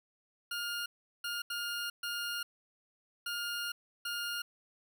20% pulse tone bursts at uneven times, 1415 Hz, F6, 22 cents sharp, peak -30 dBFS, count 6, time 0.51-0.86 / 1.24-1.42 / 1.5-1.9 / 2.03-2.43 / 3.26-3.72 / 4.05-4.42 s, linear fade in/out 5 ms, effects none

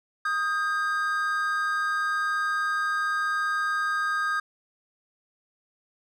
triangle tone pair together, 1244.5 / 1603.6 Hz, D#6 / G6, 0 / +39 cents, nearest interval major third, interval 439 cents, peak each -25 dBFS, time 0.25-4.4 s, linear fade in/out 5 ms, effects none

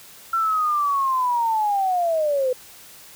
sine linear sweep, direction down, 1359 to 496.7 Hz, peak -18 dBFS, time 0.33-2.53 s, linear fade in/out 5 ms, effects white hiss -45 dBFS RMS until 3.15 s

